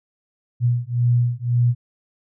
sine beating tone pair, 120 / 121.9 Hz, B2 / B2, -49 / -22 cents, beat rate 1.9 Hz, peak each -19 dBFS, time 0.6-1.75 s, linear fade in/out 50 ms, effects none

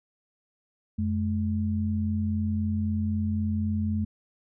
sine tone pair together, 89.8 / 213.6 Hz, F2 / G#3, +49 / +49 cents, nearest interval octave + minor third, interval 1500 cents, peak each -27 dBFS, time 0.98-4.05 s, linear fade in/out 10 ms, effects none

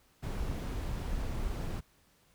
brown noise, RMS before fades -35 dBFS, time 0.22-1.81 s, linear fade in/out 20 ms, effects pink hiss -67 dBFS RMS until 2.34 s

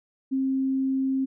sine tone, 266.2 Hz, C4, 30 cents sharp, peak -22 dBFS, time 0.31-1.26 s, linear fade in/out 20 ms, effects none

